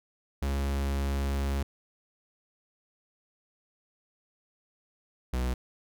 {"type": "tone pair in turn", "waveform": "45% pulse", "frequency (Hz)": [69.3, 62.55], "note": ["C#2", "B1"], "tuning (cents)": [0, 23], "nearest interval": "major second", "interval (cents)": 177, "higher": "first", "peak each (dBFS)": -27, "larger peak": "neither", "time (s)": [[0.42, 1.63], [5.33, 5.54]], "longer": "first", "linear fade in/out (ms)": 5, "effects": []}